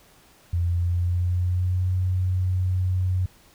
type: tone with pitch glide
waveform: sine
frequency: 86.3 to 91.96 Hz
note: F2 to F#2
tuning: -20 to -10 cents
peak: -20 dBFS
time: 0.53-3.26 s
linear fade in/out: 5 ms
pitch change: +110 cents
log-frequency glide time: 0.64-1.92 s
effects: pink hiss -55 dBFS RMS until 3.54 s